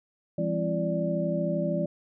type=tone cluster; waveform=sine; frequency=169.7 / 202.6 / 259.8 / 336.2 / 585 Hz; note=F3 / G#3 / C4 / E4 / D5; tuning=-49 / -43 / -12 / +34 / -7 cents; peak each=-29 / -33 / -36 / -34 / -29 dBFS; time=0.38-1.86 s; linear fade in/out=5 ms; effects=none